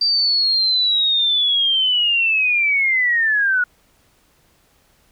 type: linear sweep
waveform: sine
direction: down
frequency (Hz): 4699 to 1443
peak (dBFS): -14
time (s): 0.01-3.64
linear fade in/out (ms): 5
effects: pink hiss -58 dBFS RMS until 5.11 s